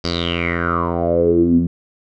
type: tone with low-pass filter sweep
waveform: 10% pulse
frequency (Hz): 85.5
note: F2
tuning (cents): -36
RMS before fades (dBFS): -17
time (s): 0.04-1.67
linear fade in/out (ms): 5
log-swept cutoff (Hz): 5000 to 200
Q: 8.3
effects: none